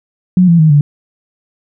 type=tone with pitch steps; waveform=sine; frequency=182.3 / 169.11 / 156.88 / 145.53 Hz; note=F#3 / E3 / D#3 / D3; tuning=-25 / +45 / +15 / -15 cents; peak=-4 dBFS; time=0.37-0.81 s; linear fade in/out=2 ms; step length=110 ms; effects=none